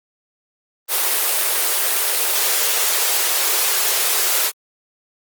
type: high-pass noise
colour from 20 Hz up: white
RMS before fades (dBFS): -18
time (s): 0.88-4.52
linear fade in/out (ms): 50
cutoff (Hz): 350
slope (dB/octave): 96
effects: Opus 24 kbps

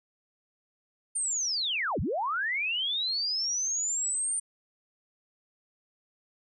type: linear two-way sweep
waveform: sine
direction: down then up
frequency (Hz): 9050 to 55 to 9050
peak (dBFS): -27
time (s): 1.15-4.4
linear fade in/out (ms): 10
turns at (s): 2
effects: none

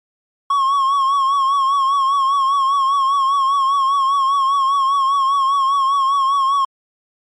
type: tone with vibrato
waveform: triangle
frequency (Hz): 1096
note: C#6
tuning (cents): -20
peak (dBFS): -11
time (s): 0.5-6.65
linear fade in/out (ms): 5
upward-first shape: triangle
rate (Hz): 5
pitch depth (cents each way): 68
effects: MP3 48 kbps

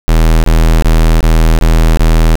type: tone bursts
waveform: square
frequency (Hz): 40.38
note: E1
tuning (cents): -35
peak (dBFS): -5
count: 6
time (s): 0.08-2.355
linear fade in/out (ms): 0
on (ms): 360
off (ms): 23
effects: none

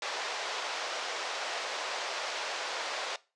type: band-pass noise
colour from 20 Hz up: pink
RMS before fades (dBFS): -36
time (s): 0.02-3.16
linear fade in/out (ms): 2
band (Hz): 520 to 5900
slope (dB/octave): 24
effects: noise-tail reverb RT60 0.3 s tail -20 dB re dry + resampled to 22050 Hz

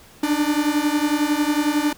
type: beating tone pair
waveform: 45% pulse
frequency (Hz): 291.6 / 302.6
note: D4 / D#4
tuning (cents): -12 / -48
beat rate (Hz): 11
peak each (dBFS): -21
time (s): 0.23-1.93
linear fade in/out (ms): 5
effects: pink hiss -48 dBFS RMS until 1.97 s

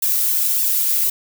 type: noise with flanger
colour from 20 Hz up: violet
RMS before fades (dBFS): -18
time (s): 0.02-1.1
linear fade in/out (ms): 5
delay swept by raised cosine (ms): 1.1 to 4.1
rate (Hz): 1.7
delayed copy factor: +0.85
effects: none

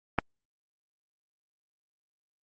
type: click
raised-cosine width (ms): 0.5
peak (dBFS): -7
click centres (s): 0.187
effects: Opus 24 kbps

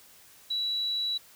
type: tone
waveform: sine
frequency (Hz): 3924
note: B7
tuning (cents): -12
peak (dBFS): -27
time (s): 0.5-1.18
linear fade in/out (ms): 10
effects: white hiss -55 dBFS RMS until 1.35 s

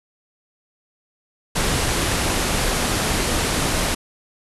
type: low-pass noise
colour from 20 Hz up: pink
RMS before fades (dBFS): -21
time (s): 1.55-3.95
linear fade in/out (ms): 10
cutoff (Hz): 12000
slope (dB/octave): 96
effects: none

